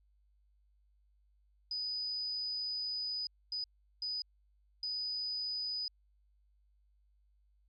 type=tone bursts at uneven times; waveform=sine; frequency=4978 Hz; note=D#8; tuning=in tune; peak=-35 dBFS; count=4; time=1.71-3.27 / 3.52-3.64 / 4.02-4.22 / 4.83-5.88 s; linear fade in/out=2 ms; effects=added 50 Hz sine -67 dBFS peak until 7.68 s